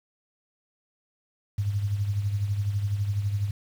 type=tone with tremolo; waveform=sine; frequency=101.5 Hz; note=G#2; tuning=39 cents flat; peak=-21 dBFS; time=1.58-3.51 s; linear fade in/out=5 ms; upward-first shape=triangle; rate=12 Hz; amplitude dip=65%; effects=8-bit

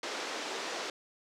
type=band-pass noise; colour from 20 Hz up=pink; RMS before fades=-38 dBFS; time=0.03-0.9 s; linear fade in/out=2 ms; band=330 to 6500 Hz; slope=24 dB/octave; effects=none

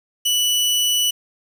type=tone; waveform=sawtooth; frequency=2960 Hz; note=F#7; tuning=in tune; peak=-13 dBFS; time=0.25-1.11 s; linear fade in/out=10 ms; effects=7-bit

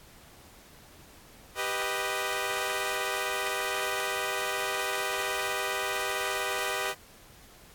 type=chord; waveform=10% pulse; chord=G augmented; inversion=none; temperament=equal; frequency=392 / 493.9 / 622.3 Hz; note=G4 / B4 / D#5; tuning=0 / 0 / 0 cents; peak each=-25 dBFS; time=1.55-6.95 s; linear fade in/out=50 ms; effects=pink hiss -54 dBFS RMS until 7.74 s + AAC 64 kbps

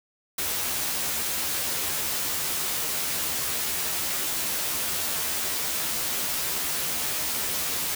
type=noise with comb filter; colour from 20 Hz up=white; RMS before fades=-28 dBFS; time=0.38-7.95 s; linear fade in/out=5 ms; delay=13 ms; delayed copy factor=+0.65; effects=none

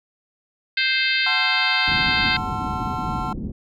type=harmonic tone; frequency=523.3 Hz; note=C5; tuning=in tune; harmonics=3 / 4 / 5 / 6 / 7 / 8 / 9; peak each=-24 / -23 / -25 / -28 / -27 / -28 / -29 dBFS; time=0.77-2.37 s; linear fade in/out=5 ms
type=chord; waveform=triangle; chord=F# half-diminished seventh; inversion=none; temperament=equal with one note detuned; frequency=740 / 880 / 1046.5 / 1350.1 Hz; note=F#5 / A5 / C6 / E6; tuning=0 / 0 / 0 / +41 cents; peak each=-29 dBFS; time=1.26-3.33 s; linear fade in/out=5 ms
type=low-pass noise; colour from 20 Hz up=white; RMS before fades=-29 dBFS; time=1.87-3.52 s; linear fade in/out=10 ms; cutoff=270 Hz; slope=24 dB/octave
effects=none

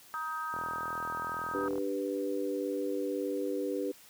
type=harmonic tone; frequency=314.5 Hz; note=D#4; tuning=19 cents sharp; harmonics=3 / 4 / 5; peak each=-41 / -35 / -41 dBFS; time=0.14-1.68 s; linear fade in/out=0 ms
type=click train; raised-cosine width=1 ms; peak=-28 dBFS; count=52; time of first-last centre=0.54-1.781 s; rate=41.1 Hz
type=chord; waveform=sine; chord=G major; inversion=second; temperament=equal; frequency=293.7 / 392 / 493.9 Hz; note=D4 / G4 / B4; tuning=0 / 0 / 0 cents; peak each=-35 dBFS; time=1.54-3.92 s; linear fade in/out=10 ms
effects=white hiss -56 dBFS RMS until 4.09 s + high-pass 60 Hz 12 dB/octave

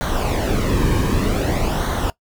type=noise with flanger; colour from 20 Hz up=brown; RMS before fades=-19 dBFS; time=0.01-2.1 s; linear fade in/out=0 ms; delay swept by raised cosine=0.39 to 1.49 ms; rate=0.53 Hz; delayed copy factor=-0.6; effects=noise-tail reverb RT60 0.1 s tail -19 dB re dry

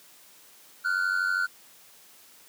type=tone pair together; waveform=triangle; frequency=1403 / 1495.5 Hz; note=F6 / F#6; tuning=+8 / +18 cents; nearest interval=minor second; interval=110 cents; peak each=-25 dBFS; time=0.84-1.47 s; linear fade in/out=20 ms; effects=white hiss -54 dBFS RMS until 2.48 s + high-pass 150 Hz 12 dB/octave

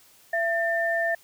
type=tone pair together; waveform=sine; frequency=672 / 1794 Hz; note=E5 / A6; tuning=+33 / +33 cents; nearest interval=octave + perfect fourth; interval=1700 cents; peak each=-25 / -25 dBFS; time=0.33-1.15 s; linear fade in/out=5 ms; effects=white hiss -56 dBFS RMS until 1.23 s

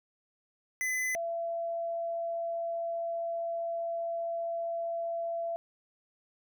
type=tone pair in turn; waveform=square / sine; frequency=2019 / 673.8 Hz; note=B6 / E5; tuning=+38 / +38 cents; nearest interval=octave + perfect fifth; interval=1900 cents; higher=first; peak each=-30 / -31 dBFS; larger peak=first; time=0.81-1.15 / 1.15-5.56 s; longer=second; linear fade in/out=0 ms; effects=none

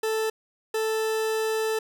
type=tone pair in turn; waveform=40% pulse; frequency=440 / 440 Hz; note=A4 / A4; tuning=0 / 0 cents; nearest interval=unison; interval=0 cents; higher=neither; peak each=-23 dBFS; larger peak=neither; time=0.03-0.3 / 0.74-1.79 s; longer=second; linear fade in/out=5 ms; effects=none

